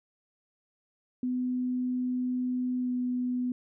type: tone with pitch glide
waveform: sine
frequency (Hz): 251.1 to 248.9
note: B3 to B3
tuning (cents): +29 to +14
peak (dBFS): -27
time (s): 1.23-3.52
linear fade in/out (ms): 2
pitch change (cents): -15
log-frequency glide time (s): 2.78-2.9
effects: none